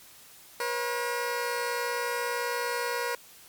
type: tone pair together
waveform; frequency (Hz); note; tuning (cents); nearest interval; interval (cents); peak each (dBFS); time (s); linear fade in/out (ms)
15% pulse; 479.9 / 540; B4 / C#5; -50 / -45; major second; 205; -23 / -28; 0.6-3.15; 2
effects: white hiss -52 dBFS RMS until 3.48 s + MP3 96 kbps